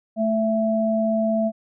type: tone pair together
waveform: sine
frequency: 220 / 663.8 Hz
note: A3 / E5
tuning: 0 / +12 cents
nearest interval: octave + perfect fifth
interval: 1912 cents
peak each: -21 dBFS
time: 0.16-1.52 s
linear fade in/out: 50 ms
effects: none